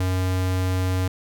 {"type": "tone", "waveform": "square", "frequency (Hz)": 92.5, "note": "F#2", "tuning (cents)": 0, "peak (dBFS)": -21, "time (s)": [0, 1.08], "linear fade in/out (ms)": 5, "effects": []}